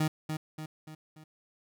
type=tone with echo; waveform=30% pulse; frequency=155.56 Hz; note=D#3; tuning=in tune; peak=-23 dBFS; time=0-0.08 s; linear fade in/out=5 ms; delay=290 ms; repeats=4; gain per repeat=-6 dB; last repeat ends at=1.24 s; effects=none